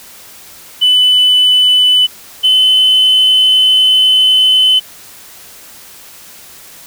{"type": "tone pair in turn", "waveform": "sine", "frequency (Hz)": [2998, 3036], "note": ["F#7", "F#7"], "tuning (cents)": [22, 44], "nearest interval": "unison", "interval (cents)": 22, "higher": "second", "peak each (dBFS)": -4, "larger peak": "neither", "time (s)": [[0.81, 2.07], [2.43, 4.8]], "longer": "second", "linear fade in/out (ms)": 20, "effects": ["tanh soft clip ceiling -3 dBFS", "white hiss -36 dBFS RMS until 6.86 s"]}